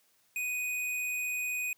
square tone, 2489 Hz, D#7, in tune, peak -32 dBFS, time 0.36-1.73 s, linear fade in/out 2 ms, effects white hiss -69 dBFS RMS until 1.77 s + high-pass 80 Hz 12 dB/octave

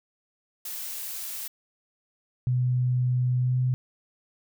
blue noise, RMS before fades -35 dBFS, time 0.65-1.48 s, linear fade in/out 5 ms
sine tone with pitch glide, 125.3 to 127.05 Hz, B2 to B2, +25 to +49 cents, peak -21 dBFS, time 2.47-3.74 s, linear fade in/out 0 ms, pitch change +24 cents, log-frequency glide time 3.39-3.58 s
effects none

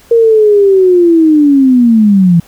sine linear sweep, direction down, 469 to 164.81 Hz, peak -3 dBFS, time 0.11-2.4 s, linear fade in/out 5 ms, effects pink hiss -42 dBFS RMS until 2.47 s

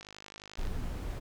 click train, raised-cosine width 0.2 ms, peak -29 dBFS, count 35, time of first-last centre 0.01-0.671 s, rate 51.4 Hz
brown noise, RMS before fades -35 dBFS, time 0.57-1.2 s, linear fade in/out 20 ms
effects none

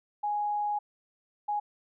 sine tone bursts at uneven times, 830.6 Hz, G#5, in tune, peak -27 dBFS, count 2, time 0.23-0.79 / 1.48-1.6 s, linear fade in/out 10 ms, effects none

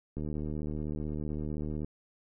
click train, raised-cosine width 3 ms, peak -24 dBFS, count 128, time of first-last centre 0.17-1.845 s, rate 75.8 Hz, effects none

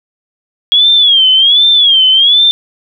sine tone with vibrato, 3300 Hz, G#7, 12 cents flat, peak -4 dBFS, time 0.72-2.51 s, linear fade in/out 0 ms, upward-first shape sine, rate 1.3 Hz, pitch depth 140 cents each way, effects none

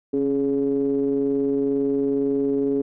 triangle ring-modulated tone, 71.6 Hz, D2, 43 cents flat, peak -14 dBFS, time 0.13-2.82 s, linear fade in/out 10 ms, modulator 347 Hz, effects none

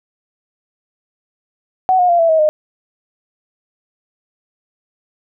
sine tone with pitch steps, 748 / 718.8 / 690.7 / 663.7 / 637.8 / 612.9 Hz, F#5 / F5 / F5 / E5 / D#5 / D#5, +19 / +50 / -19 / +12 / +43 / -26 cents, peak -9 dBFS, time 1.89-2.49 s, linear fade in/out 0 ms, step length 100 ms, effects none

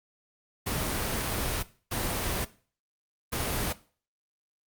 pink noise bursts at uneven times, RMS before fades -30 dBFS, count 3, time 0.66-1.63 / 1.91-2.45 / 3.32-3.73 s, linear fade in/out 10 ms, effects noise-tail reverb RT60 0.4 s tail -17 dB re dry + Opus 32 kbps

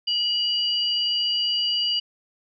sine tone pair together, 2923 / 4744 Hz, F#7 / D8, -22 / +17 cents, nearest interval minor sixth, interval 839 cents, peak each -22 / -26 dBFS, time 0.07-2 s, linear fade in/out 10 ms, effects none

